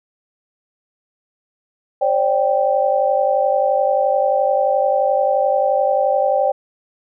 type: chord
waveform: sine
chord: C suspended second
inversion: none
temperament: equal with one note detuned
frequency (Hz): 535.8 / 587.3 / 784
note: C5 / D5 / G5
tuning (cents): +41 / 0 / 0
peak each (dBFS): -18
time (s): 2.01-6.52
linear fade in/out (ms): 10
effects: none